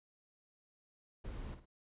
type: noise with echo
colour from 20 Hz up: brown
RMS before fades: -44 dBFS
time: 1.24-1.55 s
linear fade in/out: 10 ms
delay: 54 ms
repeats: 2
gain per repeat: -9 dB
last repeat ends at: 1.658 s
effects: resampled to 8000 Hz